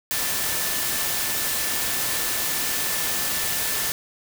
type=tone in noise; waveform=sine; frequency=1760 Hz; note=A6; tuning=in tune; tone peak=-36 dBFS; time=0.11-3.92 s; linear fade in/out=0 ms; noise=white; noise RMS=-25 dBFS; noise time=0.11-3.92 s; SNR=-14 dB; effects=none